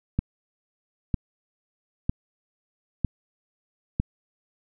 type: click train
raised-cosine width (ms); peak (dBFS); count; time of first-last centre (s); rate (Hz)
5; -10; 5; 0.19-4; 1.05
effects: none